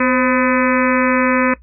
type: harmonic tone with a mistuned harmonic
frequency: 252.6 Hz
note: B3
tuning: 39 cents sharp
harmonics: 1 / 2 / 4 / 5 / 6 / 7 / 8 / 9 / 10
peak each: -16 / -19 / -22 / -23 / -24 / -24 / -25 / -26 / -26 dBFS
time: 0-1.54 s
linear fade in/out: 5 ms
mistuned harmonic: 2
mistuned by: +55 cents
effects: noise-tail reverb RT60 0.1 s tail -17 dB re dry + added 60 Hz sine -41 dBFS peak until 1.62 s